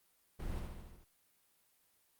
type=noise with echo; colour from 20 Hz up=brown; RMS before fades=-40 dBFS; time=0.39-0.6 s; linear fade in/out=10 ms; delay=74 ms; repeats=6; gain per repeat=-3 dB; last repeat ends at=1.044 s; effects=white hiss -73 dBFS RMS until 2.19 s + Opus 32 kbps